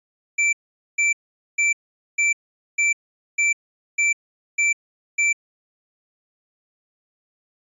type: tone bursts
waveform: square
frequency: 2338 Hz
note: D7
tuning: 8 cents flat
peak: -17 dBFS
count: 9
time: 0.38-5.33 s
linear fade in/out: 10 ms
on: 150 ms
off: 450 ms
effects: resampled to 24000 Hz